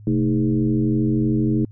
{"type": "tone with frequency modulation", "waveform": "sine", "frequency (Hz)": 221.1, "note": "A3", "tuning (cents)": 9, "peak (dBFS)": -16, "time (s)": [0.07, 1.65], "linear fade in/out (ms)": 2, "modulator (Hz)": 92.8, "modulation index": 1.4, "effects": ["added 105 Hz sine -39 dBFS peak until 1.71 s"]}